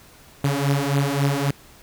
sawtooth beating tone pair, 138.6 / 142.3 Hz, C#3 / C#3, 0 / +46 cents, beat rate 3.7 Hz, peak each -18 dBFS, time 0.44-1.51 s, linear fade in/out 5 ms, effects pink hiss -49 dBFS RMS until 1.82 s

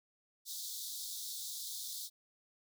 pink high-pass noise, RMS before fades -43 dBFS, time 0.45-2.1 s, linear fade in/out 50 ms, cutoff 3500 Hz, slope 96 dB/octave, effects none

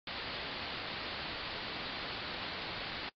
white low-pass noise, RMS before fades -42 dBFS, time 0.07-3.09 s, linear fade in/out 2 ms, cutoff 4700 Hz, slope 96 dB/octave, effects noise-tail reverb RT60 0.1 s tail -24 dB re dry + AAC 32 kbps

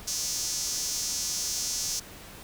sawtooth tone with high-pass filter, 245.3 Hz, B3, 12 cents flat, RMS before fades -31 dBFS, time 0.07-2 s, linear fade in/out 10 ms, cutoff 5800 Hz, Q 3.8, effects pink hiss -46 dBFS RMS until 2.43 s

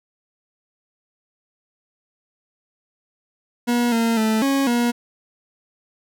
40% pulse tone with pitch steps, 240.4 / 229.3 / 219.3 / 274.4 / 239.1 Hz, B3 / A#3 / A3 / C#4 / A#3, -46 / -28 / -6 / -17 / +44 cents, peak -16 dBFS, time 3.67-4.92 s, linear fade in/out 20 ms, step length 250 ms, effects none

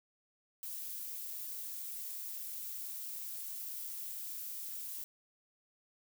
violet noise with amplitude modulation, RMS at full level -41 dBFS, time 0.63-5.04 s, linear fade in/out 0 ms, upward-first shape sine, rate 232 Hz, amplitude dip 40%, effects none

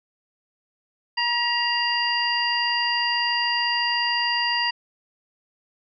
harmonic tone with a mistuned harmonic, 954 Hz, A#5, 40 cents sharp, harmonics 1 / 2 / 3 / 5, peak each -26 / -26 / -26 / -26 dBFS, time 1.17-4.71 s, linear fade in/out 10 ms, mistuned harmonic 3, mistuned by -37 cents, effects none

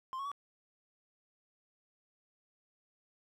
triangle tone with pitch steps, 1047 / 1104 / 1138 Hz, C6 / C#6 / C#6, +1 / -7 / +45 cents, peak -35 dBFS, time 0.13-0.316 s, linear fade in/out 0 ms, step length 62 ms, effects none

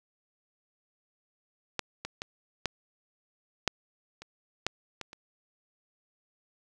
clicks, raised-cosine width 0.2 ms, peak -12 / -18 / -18 / -11 / -7 / -27 / -10 / -20 / -28 dBFS, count 9, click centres 1.793 / 2.05 / 2.219 / 2.657 / 3.677 / 4.22 / 4.666 / 5.013 / 5.131 s, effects none

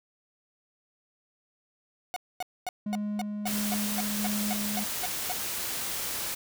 45% pulse tone bursts, 731 Hz, F#5, 21 cents flat, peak -30 dBFS, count 13, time 2.14-5.319 s, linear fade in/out 0 ms, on 23 ms, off 240 ms
triangle tone with tremolo, 208.2 Hz, G#3, 5 cents sharp, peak -27 dBFS, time 2.86-4.84 s, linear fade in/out 5 ms, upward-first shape square, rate 1.5 Hz, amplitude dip 25%
white noise, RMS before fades -33 dBFS, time 3.46-6.35 s, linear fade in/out 10 ms
effects none

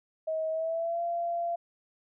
sine tone with pitch glide, 636 to 685.6 Hz, D#5 to F5, +38 to -32 cents, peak -28 dBFS, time 0.27-1.56 s, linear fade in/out 10 ms, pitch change +130 cents, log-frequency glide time 0.5-1.02 s, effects none

